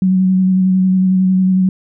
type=tone with vibrato; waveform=sine; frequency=186.8 Hz; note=F#3; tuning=17 cents sharp; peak=-9 dBFS; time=0.02-1.69 s; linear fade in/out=2 ms; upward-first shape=square; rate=11 Hz; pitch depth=15 cents each way; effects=none